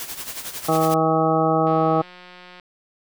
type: noise with tremolo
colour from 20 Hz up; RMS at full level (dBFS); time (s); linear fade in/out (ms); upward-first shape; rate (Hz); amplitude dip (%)
white; -30; 0-0.94; 0; sine; 11; 65
type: harmonic tone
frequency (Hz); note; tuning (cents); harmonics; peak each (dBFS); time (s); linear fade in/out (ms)
160; D#3; +49; 1 / 2 / 3 / 4 / 5 / 7 / 8; -24 / -23 / -23 / -23 / -22 / -27 / -26; 0.68-2.02; 10
type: click train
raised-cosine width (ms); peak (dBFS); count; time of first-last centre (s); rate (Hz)
0.3; -27; 168; 1.67-2.598; 180
effects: none